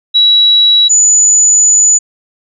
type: tone pair in turn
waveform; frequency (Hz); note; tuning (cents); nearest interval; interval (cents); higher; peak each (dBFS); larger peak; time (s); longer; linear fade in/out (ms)
sine; 3900 / 6949; B7 / A8; -23 / -23; minor seventh; 1000; second; -4; neither; 0.14-0.89 / 0.89-1.99; second; 20
effects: none